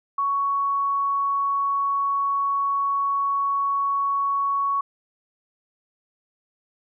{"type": "tone", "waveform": "sine", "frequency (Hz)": 1115, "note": "C#6", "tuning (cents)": 10, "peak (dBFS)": -20, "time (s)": [0.18, 4.81], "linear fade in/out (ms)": 5, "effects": []}